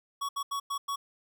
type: tone bursts at uneven times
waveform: square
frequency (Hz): 1120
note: C#6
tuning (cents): +18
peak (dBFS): -31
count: 5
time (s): 0.21-0.29 / 0.36-0.43 / 0.51-0.6 / 0.7-0.78 / 0.88-0.96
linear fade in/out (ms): 10
effects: none